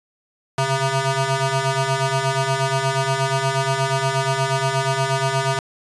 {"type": "ring-modulated tone", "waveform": "15% pulse", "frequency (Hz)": 269.2, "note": "C4", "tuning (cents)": 49, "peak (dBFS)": -9, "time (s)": [0.58, 5.59], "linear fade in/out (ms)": 2, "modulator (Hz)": 408, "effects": ["resampled to 22050 Hz"]}